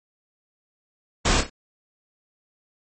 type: noise with echo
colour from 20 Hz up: pink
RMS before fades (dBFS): -20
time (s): 1.25-1.41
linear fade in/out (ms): 5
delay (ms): 29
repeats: 3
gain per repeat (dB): -8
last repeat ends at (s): 1.497
effects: MP3 32 kbps